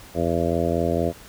harmonic tone, 84.3 Hz, E2, 39 cents sharp, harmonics 1 / 2 / 3 / 4 / 5 / 6 / 7 / 8, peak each -28 / -28 / -28 / -28 / -28 / -28 / -28 / -28 dBFS, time 0.14-1.13 s, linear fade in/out 50 ms, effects pink hiss -45 dBFS RMS until 1.28 s

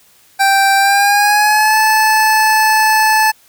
25% pulse tone with pitch glide, 784 to 869.9 Hz, G5 to A5, 0 to -20 cents, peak -5 dBFS, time 0.39-3.32 s, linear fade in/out 20 ms, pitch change +180 cents, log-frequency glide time 0.77-1.77 s, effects white hiss -49 dBFS RMS until 3.48 s

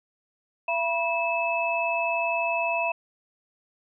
sine tone cluster, 676 / 972 / 2609 Hz, E5 / B5 / E7, +43 / -28 / -18 cents, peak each -27 / -29 / -27 dBFS, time 0.68-2.92 s, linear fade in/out 5 ms, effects none

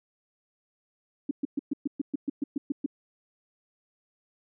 sine tone bursts, 282.6 Hz, C#4, 34 cents sharp, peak -24 dBFS, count 12, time 1.29-2.862 s, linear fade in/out 5 ms, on 21 ms, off 120 ms, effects none

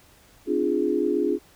sine chord, D half-diminished seventh, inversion third, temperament equal with one note detuned, 261.6 / 299.7 / 349.2 / 415.3 Hz, C4 / D4 / F4 / Ab4, 0 / +35 / 0 / 0 cents, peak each -29 / -26 / -25 / -25 dBFS, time 0.46-1.39 s, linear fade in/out 50 ms, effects pink hiss -55 dBFS RMS until 1.55 s

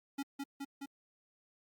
square tone with echo, 278 Hz, C#4, 5 cents sharp, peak -36 dBFS, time 0.18-0.23 s, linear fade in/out 10 ms, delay 210 ms, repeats 3, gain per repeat -2 dB, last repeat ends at 0.86 s, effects Opus 48 kbps

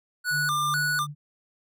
square tone with vibrato, 1326 Hz, E6, 10 cents sharp, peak -24 dBFS, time 0.24-1.07 s, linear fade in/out 50 ms, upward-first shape square, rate 2 Hz, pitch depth 180 cents each way
sine tone with tremolo, 146.83 Hz, D3, in tune, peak -31 dBFS, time 0.3-1.15 s, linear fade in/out 50 ms, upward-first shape triangle, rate 2.6 Hz, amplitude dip 50%
effects none

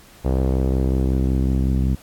sawtooth tone with low-pass filter sweep, 65.41 Hz, C2, in tune, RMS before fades -19 dBFS, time 0.24-1.96 s, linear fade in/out 20 ms, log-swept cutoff 580 to 220 Hz, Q 1.5, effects pink hiss -48 dBFS RMS until 2.02 s + AAC 64 kbps

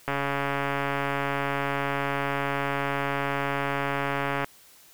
click train, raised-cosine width 0.5 ms, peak -12 dBFS, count 612, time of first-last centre 0.08-4.444 s, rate 140 Hz, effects white hiss -54 dBFS RMS until 4.93 s

